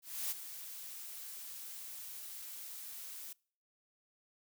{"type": "noise with ADSR envelope", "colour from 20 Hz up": "blue", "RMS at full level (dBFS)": -36, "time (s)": [0.02, 3.33], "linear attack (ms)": 290, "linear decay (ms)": 20, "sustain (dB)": -11, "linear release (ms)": 5, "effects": ["noise-tail reverb RT60 0.5 s tail -26 dB re dry"]}